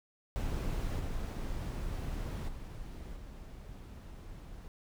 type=noise with level steps; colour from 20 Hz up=brown; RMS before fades=-34 / -37 / -44 / -47 dBFS; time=0.36-4.68 s; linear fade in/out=0 ms; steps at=0.99 / 2.48 / 3.16 s; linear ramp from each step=10 ms; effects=none